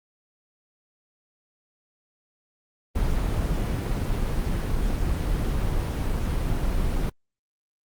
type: noise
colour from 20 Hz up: brown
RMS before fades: -24 dBFS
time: 2.95-7.1 s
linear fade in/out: 10 ms
effects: Opus 24 kbps